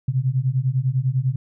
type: beating tone pair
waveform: sine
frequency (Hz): 125.3 / 135.3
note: B2 / C#3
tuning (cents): +25 / -42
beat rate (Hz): 10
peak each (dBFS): -21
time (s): 0.08-1.36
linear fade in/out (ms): 5
effects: none